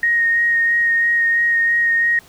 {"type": "tone with vibrato", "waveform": "sine", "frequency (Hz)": 1864.7, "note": "A#6", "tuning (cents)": 0, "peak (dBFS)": -13, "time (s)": [0.03, 2.19], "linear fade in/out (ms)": 2, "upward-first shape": "sine", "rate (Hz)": 3, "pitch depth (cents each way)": 14, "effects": ["pink hiss -47 dBFS RMS until 2.28 s"]}